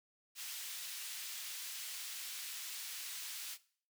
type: high-pass noise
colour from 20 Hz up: pink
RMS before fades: -45 dBFS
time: 0.35-3.58 s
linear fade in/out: 50 ms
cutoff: 2800 Hz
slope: 12 dB/octave
effects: noise-tail reverb RT60 0.5 s tail -19 dB re dry